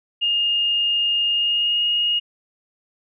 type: tone with pitch glide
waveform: sine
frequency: 2834 to 2864 Hz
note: F7 to F7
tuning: +25 to +43 cents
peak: -17 dBFS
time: 0.21-2.2 s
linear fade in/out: 20 ms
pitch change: +18 cents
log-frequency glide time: 1.3-1.84 s
effects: none